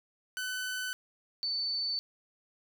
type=tone pair in turn; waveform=sawtooth / sine; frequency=1506 / 4513 Hz; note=F#6 / C#8; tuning=+30 / +30 cents; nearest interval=octave + perfect fifth; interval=1900 cents; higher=second; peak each=-30 / -30 dBFS; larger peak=neither; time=0.37-0.93 / 1.43-1.99 s; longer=neither; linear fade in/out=0 ms; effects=none